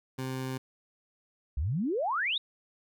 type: tone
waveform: 20% pulse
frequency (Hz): 130.7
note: C3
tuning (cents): -1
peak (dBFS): -28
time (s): 0.18-0.58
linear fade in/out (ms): 10
type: exponential sweep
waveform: sine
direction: up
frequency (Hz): 60.7 to 3878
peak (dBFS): -27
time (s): 1.57-2.38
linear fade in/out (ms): 5
effects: none